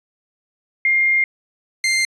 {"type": "tone pair in turn", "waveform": ["sine", "sawtooth"], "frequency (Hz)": [2118, 2096], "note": ["C7", "C7"], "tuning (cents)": [21, 2], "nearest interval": "unison", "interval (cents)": 19, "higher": "first", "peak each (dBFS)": [-13, -12], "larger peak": "second", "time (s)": [[0.85, 1.24], [1.84, 2.05]], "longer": "first", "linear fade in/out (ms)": 2, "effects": ["resampled to 22050 Hz"]}